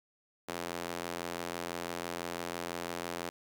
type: tone with high-pass filter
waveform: sawtooth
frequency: 86 Hz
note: F2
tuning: 26 cents flat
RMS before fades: -39 dBFS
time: 0.48-3.3 s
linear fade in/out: 10 ms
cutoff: 380 Hz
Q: 0.72
effects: none